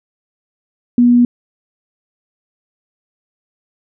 sine tone, 242.3 Hz, B3, 33 cents flat, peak -6 dBFS, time 0.98-1.25 s, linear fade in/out 2 ms, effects none

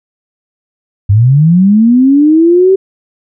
sine linear sweep, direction up, 94.8 to 389.2 Hz, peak -3 dBFS, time 1.09-2.76 s, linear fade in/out 10 ms, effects none

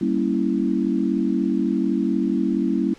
sine chord, G diminished seventh, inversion none, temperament equal, 196 / 233.1 / 277.2 / 329.6 Hz, G3 / Bb3 / Db4 / Fb4, 0 / 0 / 0 / 0 cents, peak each -24 dBFS, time 0.01-2.94 s, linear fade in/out 5 ms, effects pink hiss -49 dBFS RMS until 2.98 s + low-pass 6000 Hz 12 dB/octave

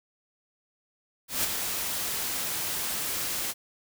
white noise with ADSR envelope, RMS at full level -25 dBFS, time 1.28-3.54 s, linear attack 160 ms, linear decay 12 ms, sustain -6 dB, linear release 40 ms, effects none

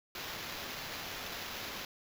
white noise with sample-and-hold, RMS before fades -42 dBFS, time 0.15-1.85 s, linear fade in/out 2 ms, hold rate 8820 Hz, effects none

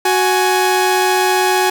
sawtooth tone pair together, 370 / 835.2 Hz, F#4 / G#5, 0 / +10 cents, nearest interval octave + major second, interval 1410 cents, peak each -11 dBFS, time 0.05-1.7 s, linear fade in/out 5 ms, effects none

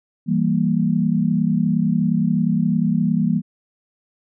sine chord, E diminished, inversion none, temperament equal, 164.81 / 196 / 233.1 Hz, E3 / G3 / Bb3, 0 / 0 / 0 cents, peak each -20 dBFS, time 0.26-3.42 s, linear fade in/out 50 ms, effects none

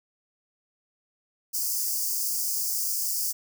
white high-pass noise, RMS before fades -28 dBFS, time 1.53-3.33 s, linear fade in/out 20 ms, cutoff 4700 Hz, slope 96 dB/octave, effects none

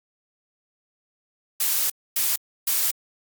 blue noise bursts at uneven times, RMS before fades -22 dBFS, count 3, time 1.6-1.9 / 2.16-2.36 / 2.67-2.91 s, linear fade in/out 5 ms, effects Opus 48 kbps

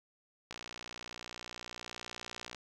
click train, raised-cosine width 0.2 ms, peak -25 dBFS, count 123, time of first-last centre 0.51-2.547 s, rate 59.9 Hz, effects none

